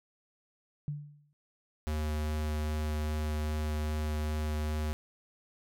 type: tone with exponential decay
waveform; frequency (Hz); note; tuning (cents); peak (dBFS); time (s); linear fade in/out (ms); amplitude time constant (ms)
sine; 146.83; D3; 0; -30; 0.88-1.33; 0; 97
type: tone with vibrato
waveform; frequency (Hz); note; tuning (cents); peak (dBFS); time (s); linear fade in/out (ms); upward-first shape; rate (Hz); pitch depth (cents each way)
square; 76.3; D#2; -33; -31; 1.87-4.93; 0; sine; 2.5; 8
effects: none